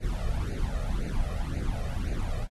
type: noise with flanger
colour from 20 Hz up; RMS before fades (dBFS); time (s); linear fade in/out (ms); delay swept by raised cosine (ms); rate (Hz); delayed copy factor
brown; -29; 0-2.48; 50; 0.45 to 1.65; 1.9; +0.85
effects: AAC 32 kbps